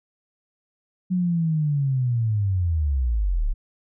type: linear sweep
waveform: sine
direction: down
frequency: 185.3 to 30.87 Hz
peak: -19 dBFS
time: 1.1-3.54 s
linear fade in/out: 20 ms
effects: none